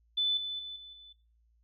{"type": "tone with level steps", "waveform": "sine", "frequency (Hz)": 3503, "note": "A7", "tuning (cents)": -8, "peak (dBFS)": [-26, -34, -39, -46, -50], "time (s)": [0.17, 1.13], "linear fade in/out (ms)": 10, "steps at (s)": [0.37, 0.59, 0.76, 0.93], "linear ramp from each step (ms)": 2, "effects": ["noise-tail reverb RT60 0.4 s tail -19 dB re dry", "added 57 Hz sine -65 dBFS peak until 1.63 s"]}